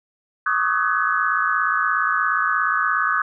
sine tone cluster, 1113 / 1221 / 1278 / 1507 / 1683 Hz, C#6 / D#6 / D#6 / F#6 / G#6, +7 / -33 / +46 / +31 / +23 cents, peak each -25 / -24 / -25 / -22 / -25 dBFS, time 0.46-3.22 s, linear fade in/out 5 ms, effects none

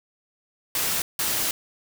white noise bursts at uneven times, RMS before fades -25 dBFS, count 2, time 0.75-1.02 / 1.19-1.51 s, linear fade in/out 2 ms, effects none

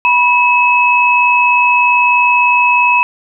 sine tone pair together, 977.8 / 2579 Hz, B5 / E7, -18 / -39 cents, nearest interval octave + perfect fourth, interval 1679 cents, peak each -10 dBFS, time 0.05-3.03 s, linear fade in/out 0 ms, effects none

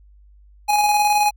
square tone with tremolo, 833 Hz, G#5, 5 cents sharp, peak -14 dBFS, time 0.68-1.31 s, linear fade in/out 20 ms, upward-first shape square, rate 19 Hz, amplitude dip 30%, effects added 50 Hz sine -46 dBFS peak until 1.36 s

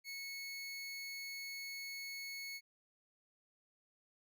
25% pulse tone, 2200 Hz, C#7, 14 cents flat, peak -40 dBFS, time 0.04-2.61 s, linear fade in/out 50 ms, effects none

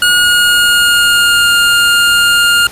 25% pulse tone with pitch glide, 1440 to 1410.4 Hz, F#6 to F6, -47 to +17 cents, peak -3 dBFS, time 0.02-2.67 s, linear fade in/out 2 ms, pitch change -36 cents, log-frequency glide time 0.2-1.52 s, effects pink hiss -31 dBFS RMS until 2.71 s + resampled to 32000 Hz

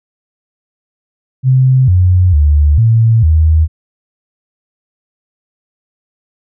sine tone with pitch steps, 130.1 / 90.9 / 73.8 / 113.5 / 79.2 Hz, C3 / F#2 / D2 / A#2 / D#2, -9 / -30 / +9 / -46 / +31 cents, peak -5 dBFS, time 1.43-3.68 s, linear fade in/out 50 ms, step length 450 ms, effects none

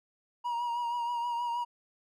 triangle tone with vibrato, 952 Hz, A#5, 36 cents sharp, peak -28 dBFS, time 0.44-1.65 s, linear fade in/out 20 ms, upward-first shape triangle, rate 6.3 Hz, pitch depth 41 cents each way, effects none

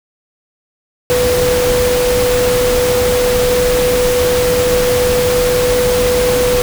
sine tone in noise, 495 Hz, B4, 4 cents sharp, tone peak -11 dBFS, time 1.1-6.62 s, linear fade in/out 0 ms, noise pink, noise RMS -18 dBFS, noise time 1.1-6.62 s, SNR +4 dB, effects none

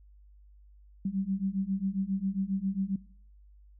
sine beating tone pair, 189.5 / 196.9 Hz, F#3 / G3, +42 / +8 cents, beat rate 7.4 Hz, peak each -32 / -31 dBFS, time 1.05-2.96 s, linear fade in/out 5 ms, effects noise-tail reverb RT60 0.6 s tail -21 dB re dry + added 50 Hz sine -53 dBFS peak until 3.79 s

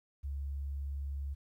sine tone, 69.9 Hz, C#2, 15 cents sharp, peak -35 dBFS, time 0.23-1.35 s, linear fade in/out 20 ms, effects 12-bit

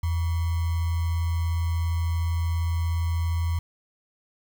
sine tone with sample-and-hold, 83.6 Hz, E2, 25 cents sharp, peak -22 dBFS, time 0.03-3.59 s, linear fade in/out 5 ms, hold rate 1050 Hz, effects none

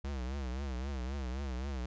square tone with vibrato, 66 Hz, C2, 16 cents sharp, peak -36 dBFS, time 0.04-1.86 s, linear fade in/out 5 ms, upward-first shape triangle, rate 3.8 Hz, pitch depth 160 cents each way, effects resampled to 16000 Hz

